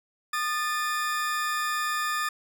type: tone pair together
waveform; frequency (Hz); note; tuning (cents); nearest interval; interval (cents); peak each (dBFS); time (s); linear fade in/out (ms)
40% pulse; 1222.3 / 1760; D#6 / A6; -31 / 0; tritone; 631; -27 / -30; 0.33-2.29; 5
effects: none